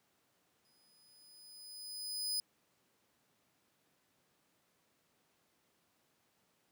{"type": "tone with exponential growth", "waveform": "sawtooth", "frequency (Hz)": 5000, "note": "D#8", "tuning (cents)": 8, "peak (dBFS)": -30, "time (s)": [0.65, 2.4], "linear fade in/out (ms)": 1, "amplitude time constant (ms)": 380, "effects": ["pink hiss -75 dBFS RMS until 6.71 s", "high-pass 150 Hz 12 dB/octave"]}